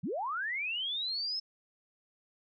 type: linear sweep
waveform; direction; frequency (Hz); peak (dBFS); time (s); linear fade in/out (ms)
sine; up; 127.1 to 5274; -32; 0.03-1.4; 10
effects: none